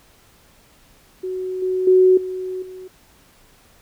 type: tone with level steps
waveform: sine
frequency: 371.3 Hz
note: F#4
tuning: 6 cents sharp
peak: -23 / -18 / -9 / -24 / -33 dBFS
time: 1.23-2.88 s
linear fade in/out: 10 ms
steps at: 1.62 / 1.87 / 2.17 / 2.62 s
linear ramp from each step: 5 ms
effects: pink hiss -53 dBFS RMS until 3.81 s